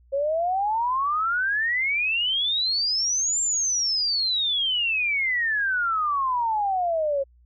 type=exponential two-way sweep; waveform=sine; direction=up then down; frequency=538 to 7430 to 538 Hz; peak=-21 dBFS; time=0.12-7.24 s; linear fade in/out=20 ms; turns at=3.41 s; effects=added 60 Hz sine -53 dBFS peak until 7.45 s